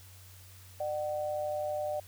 sine tone pair together, 599.9 / 752 Hz, D5 / F#5, +37 / +28 cents, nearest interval major third, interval 391 cents, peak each -32 / -37 dBFS, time 0.8-2 s, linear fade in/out 5 ms, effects added 93 Hz sine -52 dBFS peak until 2.07 s + white hiss -56 dBFS RMS until 2.07 s

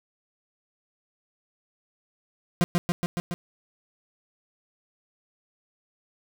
40% pulse tone with echo, 174.2 Hz, F3, 4 cents flat, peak -17 dBFS, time 2.61-2.64 s, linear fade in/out 0 ms, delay 140 ms, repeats 5, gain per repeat -2 dB, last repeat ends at 3.34 s, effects none

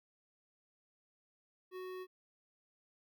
square tone with notch filter, 370 Hz, F#4, in tune, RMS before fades -45 dBFS, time 1.71-2.07 s, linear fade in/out 50 ms, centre 7500 Hz, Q 0.52, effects none

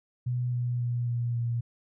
sine tone with pitch steps, 123.47 / 122.12 / 120.79 / 119.47 / 118.17 Hz, B2 / B2 / B2 / A#2 / A#2, 0 / -19 / -38 / +43 / +24 cents, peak -26 dBFS, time 0.26-1.61 s, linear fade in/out 10 ms, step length 270 ms, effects none

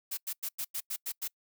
blue noise bursts, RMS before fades -35 dBFS, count 8, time 0.11-1.28 s, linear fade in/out 10 ms, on 64 ms, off 94 ms, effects noise-tail reverb RT60 0.1 s tail -26 dB re dry

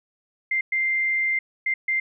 sine tone bursts at uneven times, 2093 Hz, C7, in tune, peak -20 dBFS, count 4, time 0.51-0.61 / 0.72-1.39 / 1.66-1.74 / 1.88-2 s, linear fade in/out 5 ms, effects none

